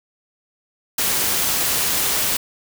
white noise, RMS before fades -20 dBFS, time 0.98-2.37 s, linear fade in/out 5 ms, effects none

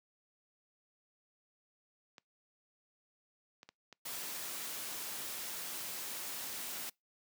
clicks, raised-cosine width 0.2 ms, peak -34 dBFS, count 5, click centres 2.182 / 3.631 / 3.69 / 3.927 / 4.055 s
white noise, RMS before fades -42 dBFS, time 4.05-6.9 s, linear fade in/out 10 ms
effects noise-tail reverb RT60 0.2 s tail -26 dB re dry + high-pass 150 Hz 12 dB/octave

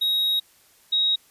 triangle / sine tone pair in turn, 3791 / 3791 Hz, A#7 / A#7, +28 / +28 cents, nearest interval unison, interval 0 cents, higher neither, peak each -18 / -18 dBFS, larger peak neither, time 0.01-0.4 / 0.92-1.16 s, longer first, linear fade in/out 10 ms, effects white hiss -57 dBFS RMS until 1.3 s + resampled to 32000 Hz

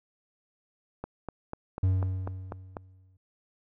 click train, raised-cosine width 1 ms, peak -21 dBFS, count 8, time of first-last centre 1.04-2.768 s, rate 4.05 Hz
triangle tone with exponential decay, 93.6 Hz, F#2, 20 cents sharp, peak -18 dBFS, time 1.83-3.17 s, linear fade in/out 5 ms, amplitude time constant 290 ms
effects none

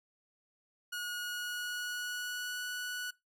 sawtooth tone with pitch glide, 1448 to 1475 Hz, F#6 to F#6, -38 to -6 cents, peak -33 dBFS, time 0.92-3.11 s, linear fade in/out 10 ms, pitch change +32 cents, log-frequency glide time 1.15-2.65 s, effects noise-tail reverb RT60 0.2 s tail -20 dB re dry

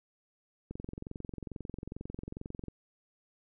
click train, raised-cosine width 3 ms, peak -27 dBFS, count 45, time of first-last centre 0.71-2.683 s, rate 22.3 Hz, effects none

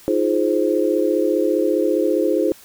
sine chord, F minor seventh, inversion third, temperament just, 314.3 / 349.2 / 419.1 / 523.8 Hz, Eb4 / F4 / Ab4 / C5, +18 / 0 / +16 / +2 cents, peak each -21 dBFS, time 0.08-2.52 s, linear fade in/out 0 ms, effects white hiss -46 dBFS RMS until 2.64 s

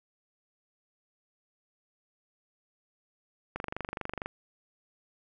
click train, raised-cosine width 0.5 ms, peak -19 dBFS, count 18, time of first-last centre 3.56-4.26 s, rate 24.3 Hz, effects none

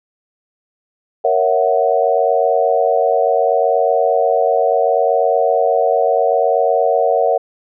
sine chord, F# dominant seventh, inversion first, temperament equal, 466.2 / 554.4 / 659.3 / 740 Hz, A#4 / C#5 / E5 / F#5, 0 / 0 / 0 / 0 cents, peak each -17 dBFS, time 1.24-7.38 s, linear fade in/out 10 ms, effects none

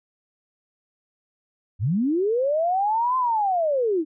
sine linear two-way sweep, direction up then down, 82.41 to 1041 to 294.2 Hz, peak -19 dBFS, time 1.79-4.05 s, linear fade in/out 50 ms, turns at 3.17 s, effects none

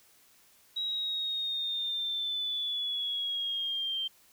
sine linear sweep, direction down, 3855 to 3136 Hz, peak -30 dBFS, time 0.76-4.08 s, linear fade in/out 10 ms, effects white hiss -62 dBFS RMS until 4.32 s

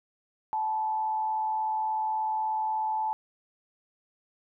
sine tone with frequency modulation, 870 Hz, A5, 20 cents flat, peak -26 dBFS, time 0.53-3.13 s, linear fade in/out 0 ms, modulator 96.5 Hz, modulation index 0.42, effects none

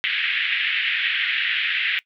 pink band-pass noise, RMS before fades -23 dBFS, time 0.04-1.99 s, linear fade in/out 0 ms, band 1700 to 3300 Hz, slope 48 dB/octave, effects noise-tail reverb RT60 0.1 s tail -21 dB re dry

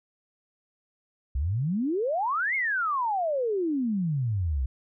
sine exponential two-way sweep, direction up then down, 60.6 to 2200 to 60.6 Hz, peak -24 dBFS, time 1.35-4.66 s, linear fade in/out 5 ms, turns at 2.55 s, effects none

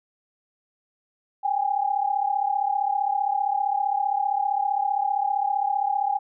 sine tone pair together, 790 / 825.3 Hz, G5 / G#5, +13 / -11 cents, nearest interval minor second, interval 76 cents, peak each -24 / -24 dBFS, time 1.43-6.19 s, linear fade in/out 20 ms, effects none

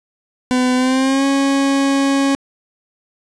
40% pulse tone with pitch glide, 252.3 to 275.1 Hz, B3 to C#4, +37 to -13 cents, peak -12 dBFS, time 0.51-2.35 s, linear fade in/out 0 ms, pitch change +150 cents, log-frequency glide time 0.75-1.25 s, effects resampled to 22050 Hz + 7-bit

